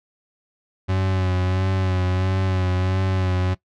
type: tone with vibrato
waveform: 40% pulse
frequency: 93.2 Hz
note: F#2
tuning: 13 cents sharp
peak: -18 dBFS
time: 0.88-3.55 s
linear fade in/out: 20 ms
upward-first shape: sine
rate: 1.5 Hz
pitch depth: 33 cents each way
effects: noise-tail reverb RT60 0.1 s tail -19 dB re dry + low-pass 4000 Hz 12 dB/octave